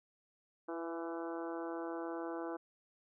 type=harmonic tone with a mistuned harmonic; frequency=167 Hz; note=E3; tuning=23 cents sharp; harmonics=2 / 3 / 4 / 5 / 6 / 7 / 8 / 9; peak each=-41 / -45 / -47 / -49 / -51 / -52 / -53 / -54 dBFS; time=0.68-2.57 s; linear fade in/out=10 ms; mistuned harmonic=3; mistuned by=-20 cents; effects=none